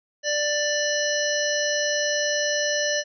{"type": "harmonic tone", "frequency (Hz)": 590, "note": "D5", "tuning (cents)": 8, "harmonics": [1, 3, 5, 7, 9, 10], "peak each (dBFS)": [-25, -27, -32, -33, -32, -29], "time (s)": [0.23, 3.04], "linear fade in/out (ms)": 50, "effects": []}